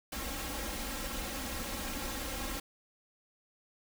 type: noise with comb filter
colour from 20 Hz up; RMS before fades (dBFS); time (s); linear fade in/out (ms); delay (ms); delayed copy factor
pink; -38; 0.12-2.6; 5; 3.7; +0.85
effects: none